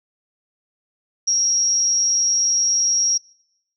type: tone with amplitude modulation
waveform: sine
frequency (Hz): 5630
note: F8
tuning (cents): +13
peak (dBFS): -12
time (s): 1.27-3.18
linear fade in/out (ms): 10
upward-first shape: sine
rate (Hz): 193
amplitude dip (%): 70
effects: noise-tail reverb RT60 0.8 s tail -24 dB re dry